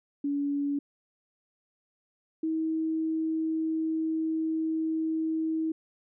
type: tone pair in turn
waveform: sine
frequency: 284.7 / 319.6 Hz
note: C#4 / D#4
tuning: +46 / +47 cents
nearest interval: major second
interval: 201 cents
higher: second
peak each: -26 dBFS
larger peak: neither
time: 0.24-0.79 / 2.43-5.72 s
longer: second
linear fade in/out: 5 ms
effects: none